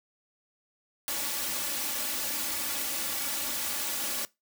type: noise with comb filter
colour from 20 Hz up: white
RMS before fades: -32 dBFS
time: 1.08-4.25 s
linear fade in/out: 0 ms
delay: 3.5 ms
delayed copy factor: +0.8
effects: noise-tail reverb RT60 0.2 s tail -21 dB re dry + high-pass 80 Hz 12 dB/octave